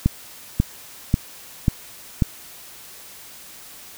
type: click train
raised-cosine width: 5 ms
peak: -3 dBFS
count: 5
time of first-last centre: 0.06-2.222 s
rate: 1.85 Hz
effects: white hiss -42 dBFS RMS until 3.97 s